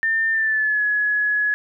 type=tone with pitch glide; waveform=sine; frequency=1800 to 1689.2 Hz; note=A6 to G#6; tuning=+39 to +29 cents; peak=-17 dBFS; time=0.03-1.54 s; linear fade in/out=0 ms; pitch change=-110 cents; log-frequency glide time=0.31-0.83 s; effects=none